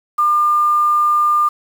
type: tone with quantisation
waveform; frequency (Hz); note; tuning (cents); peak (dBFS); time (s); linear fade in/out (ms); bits
sine; 1200; D6; +37; -11; 0.18-1.49; 10; 6
effects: none